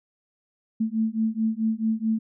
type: beating tone pair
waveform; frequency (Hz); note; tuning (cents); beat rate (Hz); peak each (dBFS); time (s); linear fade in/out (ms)
sine; 219.3 / 223.9; A3 / A3; -6 / +30; 4.6; -25; 0.8-2.19; 10
effects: none